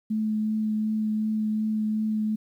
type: tone with vibrato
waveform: sine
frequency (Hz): 215.9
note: A3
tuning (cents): -33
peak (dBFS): -23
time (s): 0.1-2.36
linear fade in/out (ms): 10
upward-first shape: triangle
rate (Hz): 2.7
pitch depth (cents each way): 12
effects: 10-bit